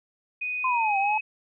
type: tone with pitch glide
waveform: sine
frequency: 2489 to 2552 Hz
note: D#7 to D#7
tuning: 0 to +43 cents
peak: -27 dBFS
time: 0.41-1.21 s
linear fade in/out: 10 ms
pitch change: +43 cents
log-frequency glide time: 0.62-1.08 s
type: linear two-way sweep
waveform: sine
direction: down then up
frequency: 1046.5 to 775 to 872 Hz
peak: -22 dBFS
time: 0.64-1.18 s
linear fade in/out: 5 ms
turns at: 0.98 s
effects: none